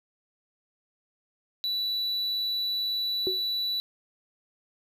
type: tone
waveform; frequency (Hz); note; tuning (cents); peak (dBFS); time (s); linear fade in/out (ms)
triangle; 3951; B7; 0; -25; 1.64-3.8; 0
type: tone with exponential decay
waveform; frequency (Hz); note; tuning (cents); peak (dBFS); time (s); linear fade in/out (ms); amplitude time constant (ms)
sine; 374.5; F#4; +21; -23; 3.27-3.44; 0; 36
effects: none